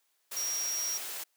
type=tone in noise; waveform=sine; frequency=5660 Hz; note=F8; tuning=22 cents sharp; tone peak=-31 dBFS; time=0.36-0.98 s; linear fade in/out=10 ms; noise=white; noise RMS=-39 dBFS; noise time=0.31-1.24 s; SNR=+5 dB; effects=white hiss -74 dBFS RMS until 1.36 s + high-pass 400 Hz 12 dB/octave